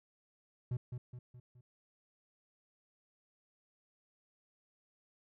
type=tone with echo; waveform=triangle; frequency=123.47 Hz; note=B2; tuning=in tune; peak=-31 dBFS; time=0.71-0.77 s; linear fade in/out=5 ms; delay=210 ms; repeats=4; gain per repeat=-6 dB; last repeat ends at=1.61 s; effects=none